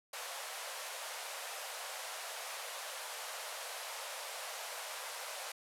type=band-pass noise; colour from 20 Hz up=pink; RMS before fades=-44 dBFS; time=0.13-5.52 s; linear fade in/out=5 ms; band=520 to 13000 Hz; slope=48 dB/octave; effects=none